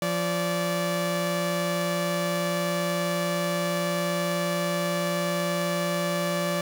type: tone pair together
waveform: sawtooth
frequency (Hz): 173.08 / 580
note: F3 / D5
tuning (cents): -15 / -22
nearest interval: octave + major sixth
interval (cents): 2093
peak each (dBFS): -24 / -23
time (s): 0.02-6.61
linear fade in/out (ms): 2
effects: none